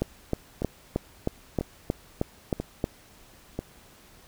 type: two click trains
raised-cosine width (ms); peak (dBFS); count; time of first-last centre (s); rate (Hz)
2; -16 / -11; 4 / 10; 0.62-3.59 / 0.02-2.841; 1.01 / 3.19
effects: pink hiss -54 dBFS RMS until 4.27 s